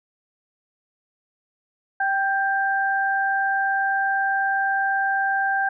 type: tone pair together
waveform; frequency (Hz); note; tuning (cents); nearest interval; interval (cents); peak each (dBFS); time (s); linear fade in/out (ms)
sine; 780.6 / 1582; G5 / G6; -8 / +15; octave; 1223; -22; 2-5.69; 5
effects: none